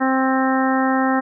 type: harmonic tone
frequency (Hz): 263.2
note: C4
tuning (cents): +10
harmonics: 1 / 2 / 3 / 4 / 5 / 6 / 7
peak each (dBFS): -18 / -25 / -22 / -26 / -26 / -29 / -27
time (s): 0-1.21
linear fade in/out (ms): 20
effects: none